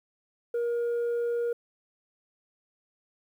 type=tone; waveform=sine; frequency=473.3 Hz; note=A#4; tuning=26 cents sharp; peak=-23 dBFS; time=0.54-1.53 s; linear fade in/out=5 ms; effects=tanh soft clip ceiling -25 dBFS + 10-bit